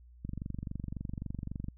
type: click train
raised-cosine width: 5 ms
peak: -25 dBFS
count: 35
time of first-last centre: 0.25-1.685 s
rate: 23.7 Hz
effects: added 60 Hz sine -53 dBFS peak until 1.77 s